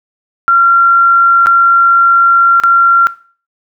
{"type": "tone with dropouts", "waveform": "sine", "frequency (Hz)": 1374, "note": "F6", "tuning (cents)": -29, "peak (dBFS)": -4, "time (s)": [0.48, 3.07], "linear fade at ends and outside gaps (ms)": 0, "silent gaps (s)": [[1.46, 1.469], [2.6, 2.636]], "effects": ["noise-tail reverb RT60 0.4 s tail -17 dB re dry"]}